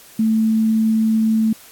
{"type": "tone", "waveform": "sine", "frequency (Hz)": 221.1, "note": "A3", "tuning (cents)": 9, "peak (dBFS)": -13, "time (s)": [0.19, 1.53], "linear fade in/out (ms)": 5, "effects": ["white hiss -44 dBFS RMS until 1.71 s", "AAC 64 kbps"]}